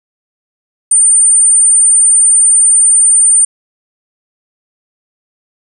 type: tone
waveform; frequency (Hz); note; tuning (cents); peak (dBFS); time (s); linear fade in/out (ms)
sine; 8990; C#9; +23; -4; 0.91-3.45; 5
effects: none